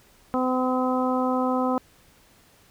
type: harmonic tone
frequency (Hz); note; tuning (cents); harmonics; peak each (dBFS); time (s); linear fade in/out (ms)
255.4; C4; -42; 1 / 2 / 3 / 4 / 5; -24 / -27 / -29 / -30 / -31; 0.34-1.78; 0
effects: pink hiss -57 dBFS RMS until 2.7 s